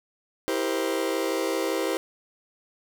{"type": "chord", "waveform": "40% pulse", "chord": "C dominant seventh", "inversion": "first", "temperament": "just", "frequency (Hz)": [327, 392.4, 470.9, 523.3], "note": ["E4", "G4", "Bb4", "C5"], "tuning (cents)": [-14, 2, 18, 0], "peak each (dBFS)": [-29, -29, -31, -29], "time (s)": [0.48, 1.97], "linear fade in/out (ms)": 0, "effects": []}